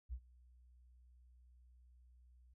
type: tone with ADSR envelope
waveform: sine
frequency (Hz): 61.3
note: B1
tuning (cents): -12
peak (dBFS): -39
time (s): 0.09-2.54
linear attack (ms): 38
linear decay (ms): 66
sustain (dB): -23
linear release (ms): 9
effects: none